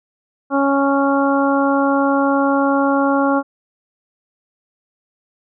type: harmonic tone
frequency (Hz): 277.2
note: C#4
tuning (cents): 0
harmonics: 1 / 2 / 3 / 4 / 5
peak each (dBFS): -16 / -19 / -21 / -22 / -23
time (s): 0.5-3.43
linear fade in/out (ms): 50
effects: none